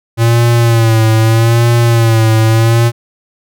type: tone with vibrato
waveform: square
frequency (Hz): 114.5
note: A#2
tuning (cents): -31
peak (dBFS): -7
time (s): 0.17-2.92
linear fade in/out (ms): 50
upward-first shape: sine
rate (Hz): 0.8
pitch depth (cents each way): 56
effects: none